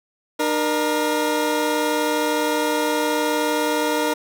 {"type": "tone pair together", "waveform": "20% pulse", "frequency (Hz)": [302.1, 472.8], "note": ["D4", "A#4"], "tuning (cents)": [49, 24], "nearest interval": "minor sixth", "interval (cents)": 775, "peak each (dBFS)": -17, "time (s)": [0.39, 4.14], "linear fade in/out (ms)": 10, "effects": []}